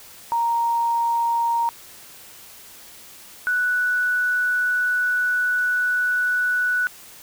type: tone pair in turn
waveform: sine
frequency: 932.3 / 1479.9 Hz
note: A#5 / F#6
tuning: 0 / 0 cents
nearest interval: minor sixth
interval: 800 cents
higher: second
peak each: -18 dBFS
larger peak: neither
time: 0.32-1.69 / 3.47-6.87 s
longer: second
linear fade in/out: 0 ms
effects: white hiss -44 dBFS RMS until 7.22 s